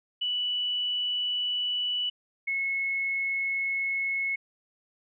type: tone pair in turn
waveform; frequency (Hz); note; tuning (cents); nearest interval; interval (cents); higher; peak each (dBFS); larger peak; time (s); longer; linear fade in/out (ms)
sine; 2960 / 2186; F#7 / C#7; 0 / -25; perfect fourth; 525; first; -26; neither; 0.21-2.1 / 2.47-4.36; neither; 10
effects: none